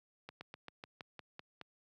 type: slowing click train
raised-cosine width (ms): 0.3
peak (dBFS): -30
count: 9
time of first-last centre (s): 0.29-1.613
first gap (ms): 120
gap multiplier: 1.09
effects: high-pass 100 Hz 12 dB/octave